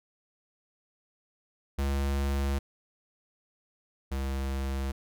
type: tone pair in turn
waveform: square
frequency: 69.3 / 67.52 Hz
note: C#2 / C#2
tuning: 0 / -45 cents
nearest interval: unison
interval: 45 cents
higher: first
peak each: -27 / -30 dBFS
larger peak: first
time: 1.78-2.59 / 4.11-4.92 s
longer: neither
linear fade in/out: 10 ms
effects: none